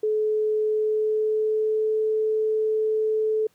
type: tone with pitch glide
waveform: sine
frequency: 429.6 to 434.6 Hz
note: A4 to A4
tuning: -41 to -21 cents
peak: -20 dBFS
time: 0.03-3.47 s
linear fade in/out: 5 ms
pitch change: +20 cents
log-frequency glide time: 0.66-1.99 s
effects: pink hiss -64 dBFS RMS until 3.54 s + high-pass 80 Hz 12 dB/octave